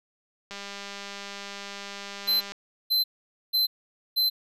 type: click train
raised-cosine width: 0.2 ms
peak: -21 dBFS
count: 403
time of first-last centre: 0.51-2.52 s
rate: 200 Hz
type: tone bursts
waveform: square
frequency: 4075 Hz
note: C8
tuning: 47 cents flat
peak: -21 dBFS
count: 4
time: 2.27-4.3 s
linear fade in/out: 20 ms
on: 140 ms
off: 490 ms
effects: none